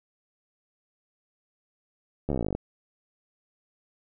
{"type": "slowing click train", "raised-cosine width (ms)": 2, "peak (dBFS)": -15, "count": 16, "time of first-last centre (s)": [2.29, 2.55], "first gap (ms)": 13, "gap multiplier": 1.04, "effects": []}